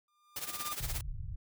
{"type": "tone with exponential growth", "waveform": "45% pulse", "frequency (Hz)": 1201, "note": "D6", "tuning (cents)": 38, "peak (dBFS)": -36, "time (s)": [0.08, 0.73], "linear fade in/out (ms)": 2, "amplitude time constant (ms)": 140}
{"type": "noise with tremolo", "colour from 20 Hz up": "white", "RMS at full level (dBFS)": -37, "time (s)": [0.36, 1.01], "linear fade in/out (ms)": 2, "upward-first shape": "sine", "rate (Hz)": 17, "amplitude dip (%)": 75}
{"type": "low-pass noise", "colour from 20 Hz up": "pink", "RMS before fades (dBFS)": -39, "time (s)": [0.8, 1.36], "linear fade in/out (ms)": 5, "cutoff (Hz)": 140, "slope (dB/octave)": 96}
{"effects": []}